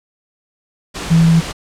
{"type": "tone in noise", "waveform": "sine", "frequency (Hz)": 164.81, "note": "E3", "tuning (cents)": 0, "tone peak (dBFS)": -7, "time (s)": [1.1, 1.41], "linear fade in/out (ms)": 20, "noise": "pink", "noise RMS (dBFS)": -25, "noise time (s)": [0.94, 1.53], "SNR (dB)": 15, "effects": ["low-pass 8000 Hz 12 dB/octave"]}